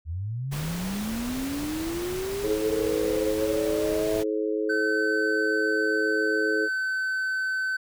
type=linear sweep; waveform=sine; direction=up; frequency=74.6 to 659.3 Hz; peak=-28 dBFS; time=0.05-4.24 s; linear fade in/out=50 ms
type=noise; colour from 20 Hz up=pink; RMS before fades=-36 dBFS; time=0.51-4.24 s; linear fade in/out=20 ms
type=harmonic tone; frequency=107.4 Hz; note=A2; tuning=41 cents flat; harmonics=3 / 4 / 5; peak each=-29 / -26 / -33 dBFS; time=2.42-6.69 s; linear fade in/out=50 ms
type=tone; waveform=triangle; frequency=1526 Hz; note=G6; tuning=47 cents flat; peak=-23 dBFS; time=4.69-7.77 s; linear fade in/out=10 ms
effects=none